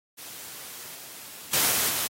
white noise with level steps, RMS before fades -41 / -43 / -23 / -25 / -28 dBFS, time 0.17-2.08 s, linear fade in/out 20 ms, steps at 0.95 / 1.53 / 1.71 / 1.89 s, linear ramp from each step 5 ms, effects high-pass 100 Hz 12 dB/octave + AAC 48 kbps

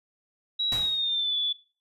sine tone with pitch glide, 3876 to 3453 Hz, B7 to A7, -33 to -33 cents, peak -24 dBFS, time 0.59-1.53 s, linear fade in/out 10 ms, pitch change -200 cents, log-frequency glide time 0.73-1.36 s
pink noise with exponential decay, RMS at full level -33 dBFS, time 0.72-1.16 s, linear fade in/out 1 ms, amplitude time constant 95 ms
effects noise-tail reverb RT60 0.4 s tail -18 dB re dry + resampled to 32000 Hz

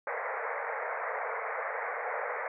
pink band-pass noise, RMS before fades -35 dBFS, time 0.07-2.48 s, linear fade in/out 2 ms, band 450 to 2200 Hz, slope 96 dB/octave, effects none

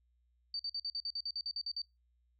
sine tone bursts, 4602 Hz, D8, 36 cents flat, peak -35 dBFS, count 13, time 0.54-1.818 s, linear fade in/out 2 ms, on 54 ms, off 48 ms, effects noise-tail reverb RT60 0.2 s tail -23 dB re dry + added 60 Hz sine -70 dBFS peak until 2.39 s

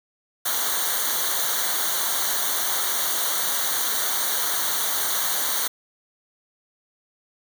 white noise with comb filter, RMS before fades -24 dBFS, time 0.45-5.68 s, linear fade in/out 10 ms, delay 0.39 ms, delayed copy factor -0.9, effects none

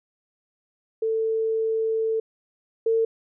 sine tone pair in turn, 445 / 451.2 Hz, A4 / A4, +20 / +44 cents, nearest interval unison, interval 24 cents, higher second, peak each -21 / -18 dBFS, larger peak second, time 1.02-2.2 / 2.86-3.05 s, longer first, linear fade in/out 5 ms, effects none

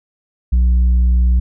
triangle tone with tanh clipping, 61 Hz, B1, 21 cents flat, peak -10 dBFS, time 0.52-1.4 s, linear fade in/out 10 ms, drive 8 dB, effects none

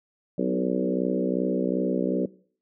harmonic tone with a mistuned harmonic, 62.6 Hz, B1, 24 cents sharp, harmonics 3 / 4 / 5 / 6 / 7 / 8 / 9, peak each -28 / -29 / -30 / -31 / -31 / -32 / -33 dBFS, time 0.38-2.26 s, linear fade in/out 5 ms, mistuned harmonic 4, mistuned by +21 cents, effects noise-tail reverb RT60 0.5 s tail -21 dB re dry

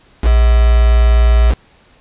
sine tone with quantisation, 58 Hz, A#1, 8 cents flat, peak -6 dBFS, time 0.22-1.55 s, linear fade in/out 50 ms, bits 3, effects pink hiss -49 dBFS RMS until 2 s + resampled to 8000 Hz

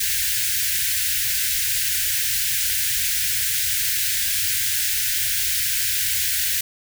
white band-stop noise, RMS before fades -22 dBFS, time 0-6.61 s, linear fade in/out 5 ms, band 130 to 1500 Hz, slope 96 dB/octave, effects none

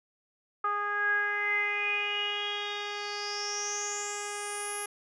10% pulse tone with low-pass filter sweep, 411.6 Hz, G#4, 16 cents flat, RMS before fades -32 dBFS, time 0.64-4.86 s, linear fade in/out 5 ms, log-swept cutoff 1300 to 11000 Hz, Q 9.6, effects none

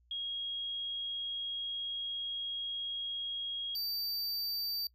sine / square tone pair in turn, 3281 / 4640 Hz, G#7 / D8, -22 / -22 cents, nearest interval tritone, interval 600 cents, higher second, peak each -35 / -34 dBFS, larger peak second, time 0.11-3.75 / 3.75-4.87 s, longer first, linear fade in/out 2 ms, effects noise-tail reverb RT60 0.1 s tail -23 dB re dry + added 60 Hz sine -65 dBFS peak until 4.94 s

